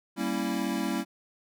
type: chord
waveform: square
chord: G diminished seventh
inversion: none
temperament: equal with one note detuned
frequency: 196 / 233.1 / 274.6 / 329.6 Hz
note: G3 / Bb3 / Db4 / Fb4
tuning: 0 / 0 / -16 / 0 cents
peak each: -34 dBFS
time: 0.16-1.05 s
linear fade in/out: 50 ms
effects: none